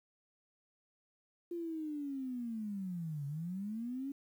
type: linear two-way sweep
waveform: sine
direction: down then up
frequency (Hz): 349.2 to 138.59 to 282.2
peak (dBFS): -37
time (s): 1.51-4.12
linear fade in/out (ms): 5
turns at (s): 3.26
effects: 11-bit